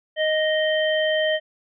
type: harmonic tone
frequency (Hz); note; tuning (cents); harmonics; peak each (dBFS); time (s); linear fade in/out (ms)
622.3; D#5; 0; 1 / 3 / 5; -20 / -25 / -27; 0.16-1.4; 50
effects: none